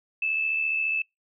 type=tone with amplitude modulation; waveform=sine; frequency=2624 Hz; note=E7; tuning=9 cents flat; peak=-21 dBFS; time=0.22-1.02 s; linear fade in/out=5 ms; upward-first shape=sine; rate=74.5 Hz; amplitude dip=45%; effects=noise-tail reverb RT60 0.2 s tail -26 dB re dry